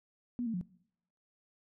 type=tone with pitch steps; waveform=sine; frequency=242.8 / 226.6 / 179 Hz; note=B3 / A#3 / F3; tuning=-29 / -49 / +43 cents; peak=-32 dBFS; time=0.39-0.612 s; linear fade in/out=0 ms; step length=74 ms; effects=noise-tail reverb RT60 0.7 s tail -22 dB re dry